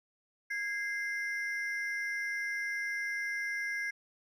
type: ring-modulated tone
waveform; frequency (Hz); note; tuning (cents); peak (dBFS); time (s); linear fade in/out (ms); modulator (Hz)
triangle; 1864.7; A#6; 0; -28; 0.5-3.91; 10; 220
effects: none